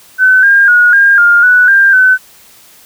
sine tone with pitch steps, 1517 / 1609 / 1449 / 1611 / 1410 / 1481 / 1592 / 1515 Hz, F#6 / G6 / F#6 / G6 / F6 / F#6 / G6 / F#6, +43 / +45 / -37 / +47 / +16 / +1 / +26 / +40 cents, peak -3 dBFS, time 0.18-2.18 s, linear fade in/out 50 ms, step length 250 ms, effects white hiss -41 dBFS RMS until 2.85 s

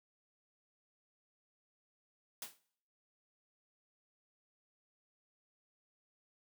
white noise with exponential decay, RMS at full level -40 dBFS, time 2.42-2.59 s, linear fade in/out 2 ms, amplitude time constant 36 ms, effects noise-tail reverb RT60 0.6 s tail -19 dB re dry + high-pass 150 Hz 12 dB/octave

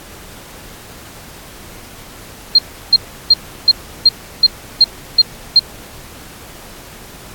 sine tone bursts, 4205 Hz, C8, 8 cents sharp, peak -3 dBFS, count 9, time 2.55-5.594 s, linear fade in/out 5 ms, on 36 ms, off 340 ms, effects pink hiss -36 dBFS RMS until 7.34 s + AAC 64 kbps

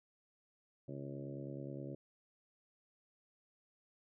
harmonic tone with a mistuned harmonic, 69.5 Hz, C#2, 5 cents sharp, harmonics 2 / 3 / 4 / 5 / 6 / 7 / 8 / 9, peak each -46 / -53 / -49 / -50 / -56 / -57 / -52 / -60 dBFS, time 0.88-1.95 s, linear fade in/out 5 ms, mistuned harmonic 2, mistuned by -16 cents, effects none

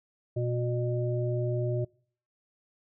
harmonic tone, 121.5 Hz, B2, 28 cents flat, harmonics 1 / 3 / 5, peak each -28 / -33 / -35 dBFS, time 0.36-1.85 s, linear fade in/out 10 ms, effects noise-tail reverb RT60 0.5 s tail -25 dB re dry

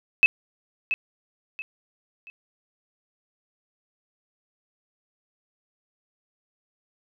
sine tone with echo, 2600 Hz, E7, 24 cents flat, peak -11 dBFS, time 0.23-0.26 s, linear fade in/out 0 ms, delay 680 ms, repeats 3, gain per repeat -10 dB, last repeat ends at 2.3 s, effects none

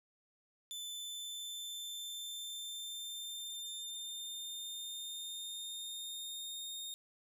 sawtooth tone with pitch glide, 3520 to 3684 Hz, A7 to A#7, 0 to -21 cents, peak -39 dBFS, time 0.71-6.94 s, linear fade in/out 0 ms, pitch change +79 cents, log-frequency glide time 0.84-6.73 s, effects none

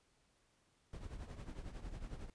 brown noise with tremolo, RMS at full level -44 dBFS, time 0.93-2.3 s, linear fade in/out 2 ms, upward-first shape triangle, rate 11 Hz, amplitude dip 75%, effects pink hiss -75 dBFS RMS until 2.34 s + resampled to 22050 Hz

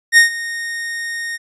45% pulse tone with ADSR envelope, 1853 Hz, A#6, 11 cents flat, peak -4 dBFS, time 0.12-1.38 s, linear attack 53 ms, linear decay 120 ms, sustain -18 dB, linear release 28 ms, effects resampled to 24000 Hz

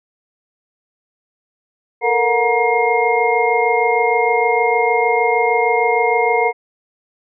sine tone cluster, 448.7 / 475.2 / 726 / 944 / 2132 Hz, A4 / A#4 / F#5 / A#5 / C7, +34 / +33 / -33 / +22 / +32 cents, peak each -19 dBFS, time 2.01-6.53 s, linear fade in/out 50 ms, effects none

